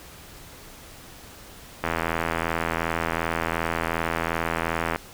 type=click train; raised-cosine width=0.5 ms; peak=-9 dBFS; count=259; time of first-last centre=1.84-4.96 s; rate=82.7 Hz; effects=pink hiss -45 dBFS RMS until 5.13 s